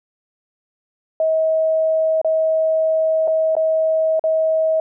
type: tone with dropouts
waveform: sine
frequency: 638 Hz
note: D#5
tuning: 43 cents sharp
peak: -14 dBFS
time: 1.2-4.8 s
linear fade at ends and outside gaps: 2 ms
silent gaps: 2.215-2.246 / 3.275-3.279 / 3.553-3.566 / 4.195-4.239 s
effects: none